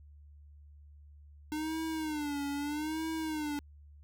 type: tone with vibrato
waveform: square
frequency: 301.9 Hz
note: D4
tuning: 48 cents sharp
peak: -34 dBFS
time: 1.52-3.59 s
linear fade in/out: 0 ms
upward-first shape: sine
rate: 0.79 Hz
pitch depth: 110 cents each way
effects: added 73 Hz sine -52 dBFS peak until 4.03 s